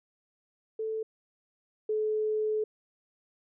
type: tone pair in turn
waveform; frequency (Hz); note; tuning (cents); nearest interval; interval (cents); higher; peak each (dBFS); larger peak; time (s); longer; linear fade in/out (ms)
sine; 440 / 430.2; A4 / A4; 0 / -39; unison; 39; first; -30 / -26; second; 0.79-1.03 / 1.89-2.64; second; 5
effects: none